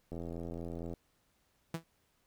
click train, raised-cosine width 2 ms, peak -29 dBFS, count 70, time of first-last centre 0.12-0.938 s, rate 84.4 Hz
sawtooth tone with exponential decay, 164.81 Hz, E3, in tune, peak -29 dBFS, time 1.74-1.84 s, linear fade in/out 5 ms, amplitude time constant 21 ms
effects pink hiss -74 dBFS RMS until 2.26 s

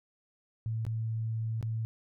sine tone with dropouts, 112 Hz, A2, 31 cents sharp, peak -30 dBFS, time 0.66-1.85 s, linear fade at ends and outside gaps 0 ms, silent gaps 0.851-0.866 / 1.611-1.627 s, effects none

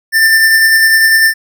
square tone with tremolo, 1786 Hz, A6, 25 cents sharp, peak -5 dBFS, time 0.12-1.34 s, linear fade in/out 50 ms, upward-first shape sine, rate 10 Hz, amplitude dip 30%, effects none

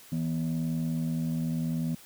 sine tone pair together, 161.78 / 242.4 Hz, E3 / B3, -32 / -32 cents, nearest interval perfect fifth, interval 700 cents, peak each -27 / -29 dBFS, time 0.12-1.95 s, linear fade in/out 5 ms, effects tanh soft clip ceiling -24 dBFS + white hiss -52 dBFS RMS until 2.05 s

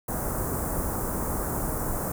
pink band-stop noise, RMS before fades -29 dBFS, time 0.08-2.12 s, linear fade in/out 5 ms, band 1300 to 8400 Hz, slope 24 dB/octave, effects none

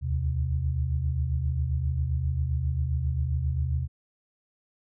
sine tone cluster, 70.5 / 78 / 128.3 Hz, C#2 / D#2 / C3, +30 / +5 / -34 cents, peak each -34 / -26 / -29 dBFS, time 0.01-3.88 s, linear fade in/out 50 ms, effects none

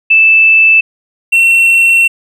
sine / triangle tone pair in turn, 2637 / 2713 Hz, E7 / E7, 0 / +49 cents, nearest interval unison, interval 49 cents, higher second, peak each -3 dBFS, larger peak neither, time 0.1-0.81 / 1.32-2.08 s, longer second, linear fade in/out 10 ms, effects none

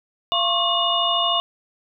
sine tone cluster, 688 / 1079 / 1132 / 2888 / 3581 Hz, F5 / C#6 / C#6 / F#7 / A7, -26 / -47 / +36 / -43 / +30 cents, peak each -24 / -24 / -31 / -22 / -24 dBFS, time 0.32-1.4 s, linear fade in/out 0 ms, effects none

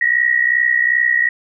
sine tone pair together, 1870.4 / 1933 Hz, A#6 / B6, +5 / -38 cents, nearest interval minor second, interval 57 cents, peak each -15 dBFS, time 0.01-1.29 s, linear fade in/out 5 ms, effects none

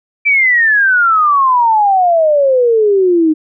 sine exponential sweep, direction down, 2349 to 305.5 Hz, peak -7 dBFS, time 0.25-3.34 s, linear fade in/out 20 ms, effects none

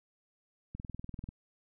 click train, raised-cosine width 5 ms, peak -29 dBFS, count 12, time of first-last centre 0.75-1.289 s, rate 20.4 Hz, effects none

